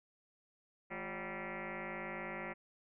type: tone with frequency modulation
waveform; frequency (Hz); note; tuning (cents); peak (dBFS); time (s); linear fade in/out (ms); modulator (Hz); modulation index
sine; 790; G5; +13; -40; 0.9-2.54; 20; 191; 7.9
effects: none

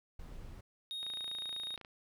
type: noise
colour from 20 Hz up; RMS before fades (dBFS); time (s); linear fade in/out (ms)
brown; -47; 0.19-0.61; 5
type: tone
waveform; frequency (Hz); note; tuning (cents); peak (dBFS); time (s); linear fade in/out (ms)
triangle; 3729; A#7; 0; -37; 0.91-1.76; 0
type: click train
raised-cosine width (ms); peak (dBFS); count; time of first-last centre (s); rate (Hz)
0.3; -34; 24; 1.03-1.849; 28.1
effects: none

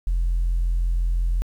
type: tone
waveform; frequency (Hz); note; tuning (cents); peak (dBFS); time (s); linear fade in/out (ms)
sine; 42.86; F1; -32; -17; 0.07-1.42; 0
effects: tanh soft clip ceiling -16 dBFS + 9-bit

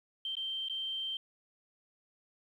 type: tone with dropouts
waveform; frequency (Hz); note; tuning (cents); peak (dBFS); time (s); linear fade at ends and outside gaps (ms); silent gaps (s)
sine; 3136; G7; 0; -34; 0.25-1.17; 2; 0.353-0.368 / 0.685-0.697
effects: 11-bit

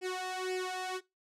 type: tone with flanger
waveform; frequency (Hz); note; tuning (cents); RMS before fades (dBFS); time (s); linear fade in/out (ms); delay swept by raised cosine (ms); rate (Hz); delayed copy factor
sawtooth; 370; F#4; 0; -36; 0.01-1.01; 50; 0.39 to 1.59; 1.9; +0.85
effects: noise-tail reverb RT60 0.2 s tail -21 dB re dry + low-pass 9000 Hz 12 dB/octave

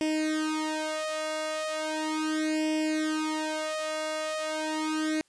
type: tone with flanger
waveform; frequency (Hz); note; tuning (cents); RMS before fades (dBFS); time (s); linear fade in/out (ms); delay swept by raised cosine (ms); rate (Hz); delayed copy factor
sawtooth; 311.1; D#4; 0; -30; 0.01-5.21; 0; 0.37 to 1.77; 0.37; +1
effects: white hiss -67 dBFS RMS until 5.28 s + resampled to 22050 Hz

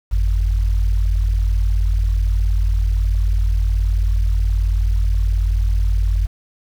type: tone pair together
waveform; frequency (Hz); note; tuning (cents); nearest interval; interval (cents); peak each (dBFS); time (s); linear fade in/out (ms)
sine; 49.39 / 88; G1 / F2; +14 / +14; minor seventh; 1000; -14 / -23; 0.11-6.27; 20
effects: 7-bit

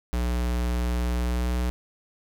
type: tone with pitch glide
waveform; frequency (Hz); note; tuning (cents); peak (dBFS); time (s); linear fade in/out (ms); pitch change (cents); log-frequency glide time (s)
square; 60.3 to 61.21; B1 to B1; -41 to -15; -24; 0.13-1.7; 0; +26; 1.25-1.48
effects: none

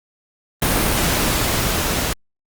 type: noise with level ramp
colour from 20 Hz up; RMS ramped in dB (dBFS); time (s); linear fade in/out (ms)
pink; -17 to -21; 0.62-2.13; 2
effects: Opus 32 kbps

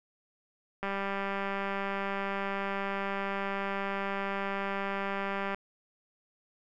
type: click train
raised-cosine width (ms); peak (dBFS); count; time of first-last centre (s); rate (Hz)
0.5; -19; 930; 0.83-5.546; 197
effects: none

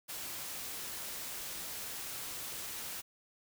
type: noise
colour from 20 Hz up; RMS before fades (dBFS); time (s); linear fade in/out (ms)
white; -42; 0.08-3.02; 20
effects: none

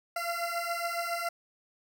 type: beating tone pair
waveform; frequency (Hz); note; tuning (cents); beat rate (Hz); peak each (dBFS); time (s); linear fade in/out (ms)
20% pulse; 681 / 688.2; F5 / F5; -44 / -26; 7.2; -29; 0.16-1.29; 5
effects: none

